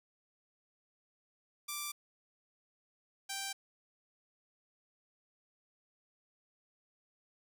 5% pulse tone pair in turn, 1175 / 784.2 Hz, D6 / G5, +1 / 0 cents, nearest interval perfect fifth, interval 701 cents, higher first, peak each -26 dBFS, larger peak neither, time 1.68-1.92 / 3.29-3.53 s, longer neither, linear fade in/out 10 ms, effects none

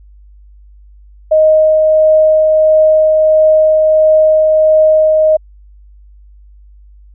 sine tone with tremolo, 624 Hz, D#5, 5 cents sharp, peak -4 dBFS, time 1.31-5.37 s, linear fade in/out 10 ms, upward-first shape triangle, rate 1.5 Hz, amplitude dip 25%, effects added 50 Hz sine -37 dBFS peak until 7.14 s

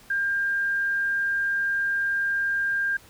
sine tone, 1600 Hz, G6, 35 cents sharp, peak -22 dBFS, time 0.1-2.97 s, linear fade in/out 5 ms, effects pink hiss -52 dBFS RMS until 3.09 s

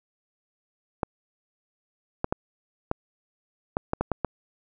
clicks, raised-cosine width 1 ms, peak -10 dBFS, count 9, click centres 1.032 / 2.244 / 2.325 / 2.914 / 3.769 / 3.934 / 4.01 / 4.117 / 4.247 s, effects none

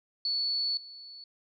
sine tone with level steps, 4435 Hz, C#8, in tune, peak -27 / -44 dBFS, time 0.25-1.24 s, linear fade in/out 2 ms, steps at 0.77 s, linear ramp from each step 2 ms, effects none

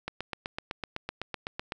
click train, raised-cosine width 0.3 ms, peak -17 dBFS, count 14, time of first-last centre 0.08-1.721 s, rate 7.92 Hz, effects none

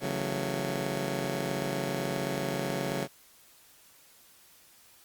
15% pulse chord, F# minor seventh, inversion second, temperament just, 138.75 / 166.5 / 185 / 222 Hz, C#3 / E3 / F#3 / A3, +2 / +18 / 0 / +16 cents, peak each -28 / -33 / -29 / -32 dBFS, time 0-3.08 s, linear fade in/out 50 ms, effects white hiss -58 dBFS RMS until 5.04 s + Opus 48 kbps

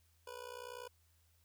25% pulse tone with amplitude modulation, 491.6 Hz, B4, 8 cents flat, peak -39 dBFS, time 0.27-0.88 s, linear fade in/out 5 ms, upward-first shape sine, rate 60.4 Hz, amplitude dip 85%, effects added 82 Hz sine -70 dBFS peak until 1.44 s + white hiss -75 dBFS RMS until 1.44 s

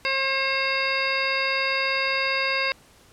harmonic tone with a mistuned harmonic, 537 Hz, C5, 45 cents sharp, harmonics 1 / 2 / 3 / 4 / 5 / 7 / 8 / 9, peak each -30 / -30 / -30 / -27 / -28 / -34 / -39 / -31 dBFS, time 0.05-2.72 s, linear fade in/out 0 ms, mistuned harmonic 8, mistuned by +44 cents, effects pink hiss -54 dBFS RMS until 3.12 s + low-pass 12000 Hz 12 dB/octave

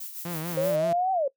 violet noise with tremolo, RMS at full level -36 dBFS, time 0-0.76 s, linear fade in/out 5 ms, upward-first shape sine, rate 6.4 Hz, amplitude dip 55%
sawtooth tone with vibrato, 165.2 Hz, E3, 4 cents sharp, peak -27 dBFS, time 0.25-0.93 s, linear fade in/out 5 ms, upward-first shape sine, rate 5.2 Hz, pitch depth 110 cents each way
sine linear two-way sweep, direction up then down, 524 to 773 to 524 Hz, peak -22 dBFS, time 0.57-1.28 s, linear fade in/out 5 ms, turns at 1.12 s
effects noise-tail reverb RT60 0.1 s tail -21 dB re dry

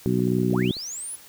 harmonic tone, 61.74 Hz, B1, in tune, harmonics 2 / 3 / 4 / 5 / 6, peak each -26 / -24 / -26 / -29 / -26 dBFS, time 0.06-0.71 s, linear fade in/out 0 ms
clicks, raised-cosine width 2 ms, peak -28 dBFS, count 12, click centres 0.195 / 0.276 / 0.323 / 0.387 / 0.431 / 0.505 / 0.554 / 0.59 / 0.622 / 0.652 / 0.698 / 0.768 s
sine linear sweep, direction up, 53.1 to 10560 Hz, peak -31 dBFS, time 0.5-1.16 s, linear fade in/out 10 ms
effects white hiss -48 dBFS RMS until 1.28 s

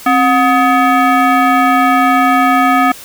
sine tone with frequency modulation, 266.1 Hz, C4, 29 cents sharp, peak -7 dBFS, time 0.06-2.92 s, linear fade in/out 5 ms, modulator 994 Hz, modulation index 1.5, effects white hiss -33 dBFS RMS until 3.04 s

